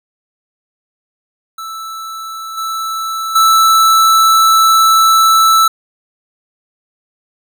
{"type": "tone with level steps", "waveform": "square", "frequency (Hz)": 1318.5, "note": "E6", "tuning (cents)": 0, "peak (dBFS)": [-24, -18, -7], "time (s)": [1.58, 5.68], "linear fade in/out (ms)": 5, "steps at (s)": [2.57, 3.35], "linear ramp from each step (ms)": 10, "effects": []}